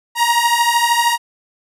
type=beating tone pair; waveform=sawtooth; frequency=937 / 950 Hz; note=A#5 / A#5; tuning=+9 / +33 cents; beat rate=13 Hz; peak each=-12 dBFS; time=0.15-1.18 s; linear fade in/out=50 ms; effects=resampled to 32000 Hz